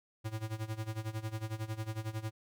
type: tone with tremolo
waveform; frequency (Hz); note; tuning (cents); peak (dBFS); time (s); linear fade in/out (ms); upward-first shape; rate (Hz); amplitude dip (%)
square; 109.7; A2; -5; -34; 0.24-2.31; 20; sine; 11; 85
effects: none